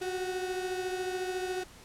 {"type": "beating tone pair", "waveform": "35% pulse", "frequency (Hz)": [367.3, 381.3], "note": ["F#4", "G4"], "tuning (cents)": [-13, -48], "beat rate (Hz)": 14, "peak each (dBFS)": [-31, -38], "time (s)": [0.01, 1.64], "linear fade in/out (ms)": 10, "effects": ["pink hiss -53 dBFS RMS until 1.84 s", "low-pass 11000 Hz 12 dB/octave"]}